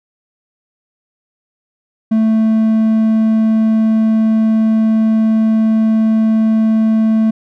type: tone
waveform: triangle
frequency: 220.7 Hz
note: A3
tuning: 5 cents sharp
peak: -7 dBFS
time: 2.11-7.31 s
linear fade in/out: 10 ms
effects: none

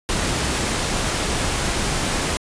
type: noise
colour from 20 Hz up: pink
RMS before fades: -22 dBFS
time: 0.09-2.37 s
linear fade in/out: 0 ms
effects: resampled to 22050 Hz

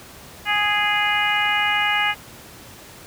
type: harmonic tone with a mistuned harmonic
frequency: 415.3 Hz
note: G#4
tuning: in tune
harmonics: 2 / 3 / 4 / 5 / 6 / 7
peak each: -24 / -27 / -24 / -23 / -26 / -25 dBFS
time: 0.45-2.15 s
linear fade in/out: 50 ms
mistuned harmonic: 6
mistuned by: -20 cents
effects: pink hiss -42 dBFS RMS until 3.06 s + high-pass 60 Hz 12 dB/octave

